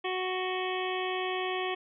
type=harmonic tone with a mistuned harmonic; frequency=370 Hz; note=F#4; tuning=in tune; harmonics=1 / 2 / 3 / 5 / 6 / 7 / 8 / 9; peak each=-33 / -36 / -38 / -40 / -41 / -41 / -42 / -43 dBFS; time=0.04-1.75 s; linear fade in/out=10 ms; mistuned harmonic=8; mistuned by=+50 cents; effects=none

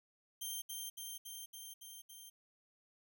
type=tone with echo; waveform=10% pulse; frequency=3156 Hz; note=G7; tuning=11 cents sharp; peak=-32 dBFS; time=0.41-0.62 s; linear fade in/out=10 ms; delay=280 ms; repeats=6; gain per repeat=-2 dB; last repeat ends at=2.3 s; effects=none

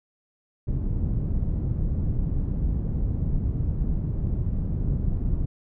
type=low-pass noise; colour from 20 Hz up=pink; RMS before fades=-25 dBFS; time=0.67-5.46 s; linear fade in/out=10 ms; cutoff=160 Hz; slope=12 dB/octave; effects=none

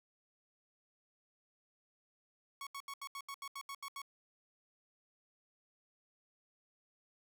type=tone bursts; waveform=sawtooth; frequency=1108.7 Hz; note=C#6; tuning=in tune; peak=-39 dBFS; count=11; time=2.61-4.018 s; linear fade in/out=2 ms; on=58 ms; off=77 ms; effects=none

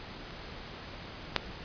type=clicks; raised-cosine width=0.2 ms; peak=-29 / -6 dBFS; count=2; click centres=0.307 / 1.363 s; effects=pink hiss -44 dBFS RMS until 1.64 s + resampled to 11025 Hz

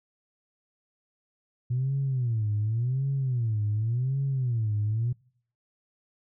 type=tone with vibrato; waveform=sine; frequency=120 Hz; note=B2; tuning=49 cents flat; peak=-23 dBFS; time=1.7-5.13 s; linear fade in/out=10 ms; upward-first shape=sine; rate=0.89 Hz; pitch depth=240 cents each way; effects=noise-tail reverb RT60 0.6 s tail -25 dB re dry + tanh soft clip ceiling -20 dBFS

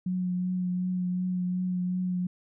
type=tone with vibrato; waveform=sine; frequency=181.6 Hz; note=F#3; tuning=32 cents flat; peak=-26 dBFS; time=0.06-2.27 s; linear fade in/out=5 ms; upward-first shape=triangle; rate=2.7 Hz; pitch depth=20 cents each way; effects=none

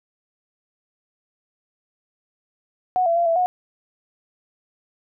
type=tone with pitch steps; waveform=sine; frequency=735 / 674 / 687 / 664 / 727 Hz; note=F#5 / E5 / F5 / E5 / F#5; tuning=-12 / +38 / -29 / +12 / -31 cents; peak=-16 dBFS; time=2.96-3.46 s; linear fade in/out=0 ms; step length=100 ms; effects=none

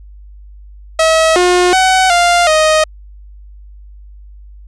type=tone with pitch steps; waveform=sawtooth; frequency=643 / 358.2 / 752 / 698 / 624 Hz; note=E5 / F4 / F#5 / F5 / D#5; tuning=-43 / +44 / +28 / -1 / +5 cents; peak=-4 dBFS; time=0.99-2.84 s; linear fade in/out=5 ms; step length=370 ms; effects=added 50 Hz sine -33 dBFS peak until 4.67 s + resampled to 22050 Hz

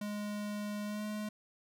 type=tone with pitch glide; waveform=square; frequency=207.7 to 211.3 Hz; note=G#3 to G#3; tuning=0 to +30 cents; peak=-37 dBFS; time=0.01-1.29 s; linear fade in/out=5 ms; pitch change=+30 cents; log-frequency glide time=0.85-1.04 s; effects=none

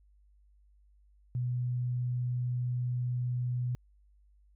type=tone; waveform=sine; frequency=123.6 Hz; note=B2; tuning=2 cents sharp; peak=-29 dBFS; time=1.35-3.75 s; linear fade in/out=0 ms; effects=added 50 Hz sine -60 dBFS peak until 4.55 s

